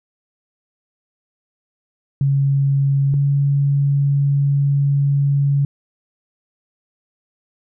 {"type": "tone pair in turn", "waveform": "sine", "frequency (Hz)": [138.59, 140.77], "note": ["C#3", "C#3"], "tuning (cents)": [0, 27], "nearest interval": "unison", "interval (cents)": 27, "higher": "second", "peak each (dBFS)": -13, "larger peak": "neither", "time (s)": [[2.21, 3.14], [3.14, 5.65]], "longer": "second", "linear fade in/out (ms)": 2, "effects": []}